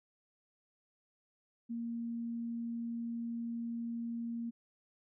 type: tone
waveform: sine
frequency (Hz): 233.1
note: A#3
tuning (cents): 0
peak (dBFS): -36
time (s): 1.69-4.51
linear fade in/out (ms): 20
effects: none